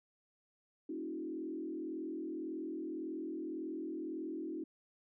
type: tone with frequency modulation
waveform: sine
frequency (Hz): 318.1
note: D#4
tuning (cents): +38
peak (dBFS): -38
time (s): 0.89-4.64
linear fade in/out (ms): 5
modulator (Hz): 41.8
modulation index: 1.2
effects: none